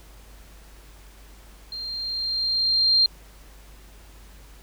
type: tone with level ramp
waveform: sine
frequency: 4186 Hz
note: C8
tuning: in tune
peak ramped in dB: -31 to -14 dBFS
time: 1.72-3.06 s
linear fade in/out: 2 ms
effects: added 50 Hz sine -46 dBFS peak until 4.62 s + pink hiss -52 dBFS RMS until 4.62 s